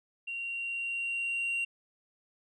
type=tone with level ramp; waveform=sine; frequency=2758 Hz; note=F7; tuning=22 cents flat; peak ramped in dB=-34 to -26 dBFS; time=0.27-1.65 s; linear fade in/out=10 ms; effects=tanh soft clip ceiling -28 dBFS